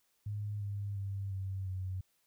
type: tone with pitch steps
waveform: sine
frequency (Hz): 103.9 / 101.18 / 98.52 / 95.94 / 93.42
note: G#2 / G#2 / G2 / G2 / F#2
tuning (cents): +1 / -45 / +9 / -37 / +17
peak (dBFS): -35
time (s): 0.26-2.01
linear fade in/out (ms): 5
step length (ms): 350
effects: white hiss -75 dBFS RMS until 2.26 s